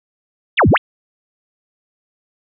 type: exponential two-way sweep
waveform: sine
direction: down then up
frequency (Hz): 3938 to 73.42 to 3938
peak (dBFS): -8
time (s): 0.57-0.78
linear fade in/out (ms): 20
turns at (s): 0.69
effects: none